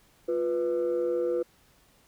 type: tone pair together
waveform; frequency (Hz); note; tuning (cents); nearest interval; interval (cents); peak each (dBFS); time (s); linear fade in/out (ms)
sine; 351.7 / 493.9; F4 / B4; +12 / 0; tritone; 588; -27 / -25; 0.28-1.43; 10
effects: tanh soft clip ceiling -21 dBFS + pink hiss -62 dBFS RMS until 2.07 s